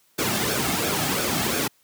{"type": "noise with flanger", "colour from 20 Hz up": "pink", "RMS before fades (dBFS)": -24, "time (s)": [0.18, 1.68], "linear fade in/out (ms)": 10, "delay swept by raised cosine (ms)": [1, 2.1], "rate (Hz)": 2.9, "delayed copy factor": -0.6, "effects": ["white hiss -62 dBFS RMS until 1.83 s", "high-pass 100 Hz 12 dB/octave"]}